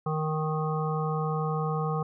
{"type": "harmonic tone", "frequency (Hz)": 155.56, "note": "D#3", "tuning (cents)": 0, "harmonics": [1, 3, 5, 7, 8], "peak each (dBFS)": [-28, -33, -35, -36, -37], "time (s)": [0.06, 2.03], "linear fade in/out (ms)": 5, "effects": []}